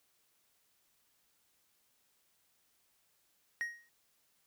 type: tone with exponential decay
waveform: triangle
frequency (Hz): 1879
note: A#6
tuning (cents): +13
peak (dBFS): -29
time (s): 3.61-3.89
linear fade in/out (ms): 0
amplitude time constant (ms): 60
effects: white hiss -74 dBFS RMS until 4.46 s